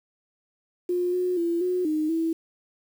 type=tone with pitch steps; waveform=sine; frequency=356.1 / 362.1 / 339.9 / 362.7 / 308.8 / 326.8 Hz; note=F4 / F#4 / F4 / F#4 / D#4 / E4; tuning=+34 / -37 / -47 / -34 / -13 / -15 cents; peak=-22 dBFS; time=0.89-2.33 s; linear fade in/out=5 ms; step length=240 ms; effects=8-bit